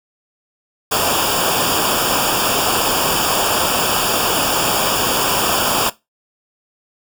pink noise with comb filter, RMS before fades -17 dBFS, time 0.91-5.9 s, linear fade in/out 10 ms, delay 0.49 ms, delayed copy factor -0.9, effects noise-tail reverb RT60 0.2 s tail -18 dB re dry

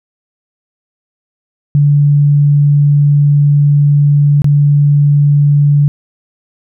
sine tone with dropouts, 144.8 Hz, D3, 24 cents flat, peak -5 dBFS, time 1.75-5.88 s, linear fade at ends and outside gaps 0 ms, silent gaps 4.419-4.444 s, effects none

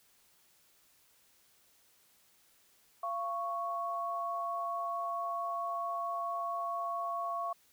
sine tone pair together, 686.8 / 1108.7 Hz, F5 / C#6, -29 / 0 cents, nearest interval minor sixth, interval 829 cents, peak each -37 / -35 dBFS, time 3.03-7.53 s, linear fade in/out 5 ms, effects white hiss -67 dBFS RMS until 7.72 s

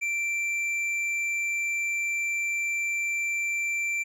triangle tone with hard clipping, 2349 Hz, D7, in tune, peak -27 dBFS, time 0.01-4.04 s, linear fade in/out 20 ms, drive 9 dB, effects none

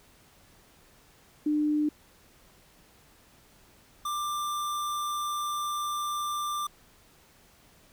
sine / square tone pair in turn, 300 / 1185.2 Hz, D4 / D6, +37 / +15 cents, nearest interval 2 octaves, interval 2378 cents, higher second, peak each -23 / -30 dBFS, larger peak first, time 1.46-1.89 / 4.05-6.67 s, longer second, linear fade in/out 5 ms, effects pink hiss -59 dBFS RMS until 7.92 s

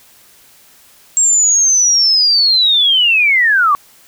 sine linear sweep, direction down, 7570 to 1108.7 Hz, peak -8 dBFS, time 1.17-3.75 s, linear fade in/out 0 ms, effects white hiss -46 dBFS RMS until 4.07 s

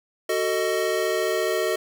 square chord, D# diminished, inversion first, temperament just, 373.4 / 448 / 622.3 Hz, F#4 / A4 / D#5, +16 / +31 / 0 cents, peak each -27 dBFS, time 0.29-1.76 s, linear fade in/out 5 ms, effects 10-bit

